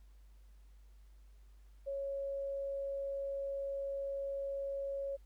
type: tone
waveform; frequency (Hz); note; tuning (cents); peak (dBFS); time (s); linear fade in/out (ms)
sine; 553; C#5; -4; -36; 1.86-5.17; 20
effects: added 50 Hz sine -56 dBFS peak until 5.25 s + pink hiss -75 dBFS RMS until 5.25 s